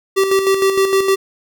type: tone with tremolo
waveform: square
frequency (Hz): 387.6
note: G4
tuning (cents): -20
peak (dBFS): -11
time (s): 0.16-1.16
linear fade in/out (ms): 20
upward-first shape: square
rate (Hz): 6.5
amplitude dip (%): 50
effects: none